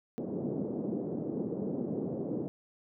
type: band-pass noise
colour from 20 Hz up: pink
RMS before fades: -35 dBFS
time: 0.18-2.48 s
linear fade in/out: 0 ms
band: 170 to 480 Hz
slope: 24 dB/octave
effects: none